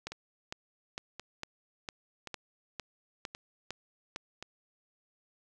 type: two click trains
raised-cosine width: 0.2 ms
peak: -24 / -20 dBFS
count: 5 / 10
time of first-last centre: 0.12-4.426 / 0.07-4.161 s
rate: 0.929 / 2.2 Hz
effects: none